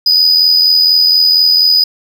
triangle tone with amplitude modulation, 4969 Hz, D#8, 3 cents flat, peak -3 dBFS, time 0.06-1.84 s, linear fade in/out 5 ms, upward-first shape sine, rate 84.2 Hz, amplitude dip 45%, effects none

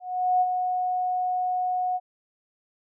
sine tone with ADSR envelope, 731 Hz, F#5, 21 cents flat, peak -17 dBFS, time 0-2 s, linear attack 410 ms, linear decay 42 ms, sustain -6 dB, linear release 43 ms, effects none

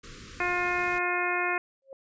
pink band-stop noise, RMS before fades -45 dBFS, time 0.03-0.99 s, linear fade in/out 10 ms, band 520 to 1100 Hz, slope 96 dB/octave
harmonic tone, 355.4 Hz, F4, 30 cents sharp, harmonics 1 / 2 / 3 / 4 / 5 / 6 / 7, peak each -33 / -33 / -33 / -33 / -33 / -33 / -33 dBFS, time 0.4-1.58 s, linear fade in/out 2 ms
sine tone with exponential growth, 540 Hz, C#5, 45 cents flat, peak -37 dBFS, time 1.82-1.93 s, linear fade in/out 1 ms, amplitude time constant 23 ms
effects resampled to 16000 Hz

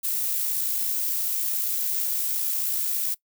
violet noise with amplitude modulation, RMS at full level -25 dBFS, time 0.03-3.15 s, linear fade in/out 20 ms, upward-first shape sine, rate 58 Hz, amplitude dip 25%, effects noise-tail reverb RT60 0.1 s tail -21 dB re dry

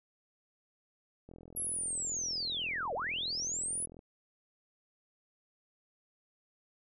click train, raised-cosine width 2 ms, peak -38 dBFS, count 115, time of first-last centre 1.29-3.991 s, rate 42.2 Hz
sine linear two-way sweep, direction down then up, 11360 to 434.5 to 10510 Hz, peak -33 dBFS, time 1.56-3.86 s, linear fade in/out 10 ms, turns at 2.94 s
effects none

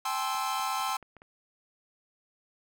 45% pulse chord, A minor seventh, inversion third, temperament equal with one note detuned, 784 / 858.9 / 1046.5 / 1318.5 Hz, G5 / A5 / C6 / E6, 0 / -42 / 0 / 0 cents, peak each -35 / -36 / -33 / -35 dBFS, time 0.05-0.97 s, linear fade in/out 5 ms
clicks, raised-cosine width 0.5 ms, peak -35 dBFS, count 7, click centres 0.349 / 0.596 / 0.802 / 0.893 / 1.027 / 1.167 / 1.219 s
effects none

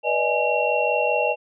sine tone cluster, 488.3 / 585 / 630 / 834 / 2734 Hz, B4 / D5 / D#5 / G#5 / F7, -20 / -7 / +21 / +7 / -37 cents, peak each -25 dBFS, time 0.03-1.36 s, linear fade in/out 50 ms, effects none

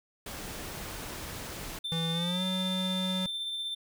pink noise, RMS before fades -40 dBFS, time 0.26-1.79 s, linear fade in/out 5 ms
triangle tone with tremolo, 3560 Hz, A7, 20 cents sharp, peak -30 dBFS, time 1.84-3.75 s, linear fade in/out 10 ms, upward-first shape sine, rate 16 Hz, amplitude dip 25%
square tone with pitch glide, 165 to 186.28 Hz, E3 to F#3, +2 to +12 cents, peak -31 dBFS, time 1.92-3.26 s, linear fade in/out 0 ms, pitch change +210 cents, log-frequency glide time 2.12-2.43 s
effects none

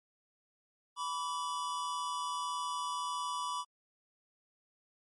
square tone pair together, 987.8 / 1149.4 Hz, B5 / D6, 0 / -38 cents, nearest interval minor third, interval 262 cents, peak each -38 / -38 dBFS, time 0.96-3.65 s, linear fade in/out 50 ms, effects MP3 48 kbps

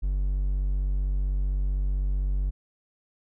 triangle tone, 47.85 Hz, G1, 41 cents flat, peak -21 dBFS, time 0.02-2.51 s, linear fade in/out 20 ms, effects none

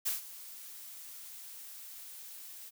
blue noise with ADSR envelope, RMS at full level -31 dBFS, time 0.05-2.71 s, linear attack 19 ms, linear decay 140 ms, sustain -17 dB, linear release 34 ms, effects none

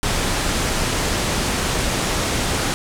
pink low-pass noise, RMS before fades -21 dBFS, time 0.03-2.74 s, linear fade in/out 0 ms, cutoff 10000 Hz, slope 24 dB/octave, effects none

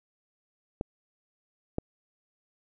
clicks, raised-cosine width 2 ms, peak -17 / -15 dBFS, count 2, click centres 0.811 / 1.784 s, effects none

